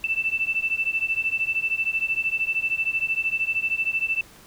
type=beating tone pair; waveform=sine; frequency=2652 / 2665 Hz; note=E7 / E7; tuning=+10 / +18 cents; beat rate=13 Hz; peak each=-25 dBFS; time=0.04-4.21 s; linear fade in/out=2 ms; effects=pink hiss -49 dBFS RMS until 4.46 s